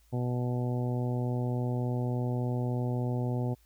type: harmonic tone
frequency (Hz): 123.4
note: B2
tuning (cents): -1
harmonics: 1 / 2 / 3 / 4 / 5 / 6 / 7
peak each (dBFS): -29 / -35 / -39 / -41 / -43 / -45 / -46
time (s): 0.12-3.55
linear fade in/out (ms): 20
effects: added 55 Hz sine -61 dBFS peak until 3.65 s + white hiss -68 dBFS RMS until 3.65 s